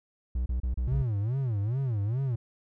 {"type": "tone bursts", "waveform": "triangle", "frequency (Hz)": 61.74, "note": "B1", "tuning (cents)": 0, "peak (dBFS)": -24, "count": 5, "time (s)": [0.35, 1.024], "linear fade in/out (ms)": 5, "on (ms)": 110, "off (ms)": 31}
{"type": "tone with vibrato", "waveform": "triangle", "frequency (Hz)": 117, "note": "A#2", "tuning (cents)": 7, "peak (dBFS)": -24, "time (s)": [0.87, 2.36], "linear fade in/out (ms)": 10, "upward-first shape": "sine", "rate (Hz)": 2.4, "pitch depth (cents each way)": 280}
{"effects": []}